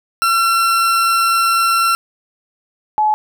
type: tone pair in turn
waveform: 40% pulse / sine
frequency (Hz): 1356 / 854.2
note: E6 / G#5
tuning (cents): +49 / +48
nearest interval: minor sixth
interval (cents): 801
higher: first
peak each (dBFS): -11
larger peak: neither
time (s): 0.22-1.95 / 2.98-3.14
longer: first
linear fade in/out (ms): 0
effects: none